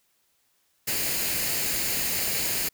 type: noise with comb filter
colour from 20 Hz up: white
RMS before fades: -27 dBFS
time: 0.87-2.69 s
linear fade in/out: 10 ms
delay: 0.43 ms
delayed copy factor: +0.5
effects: white hiss -69 dBFS RMS until 2.73 s